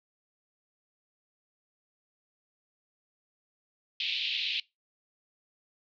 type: band-pass noise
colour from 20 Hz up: pink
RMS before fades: -32 dBFS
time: 4-4.6 s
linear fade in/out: 2 ms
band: 2500 to 4100 Hz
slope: 48 dB/octave
effects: noise-tail reverb RT60 0.2 s tail -22 dB re dry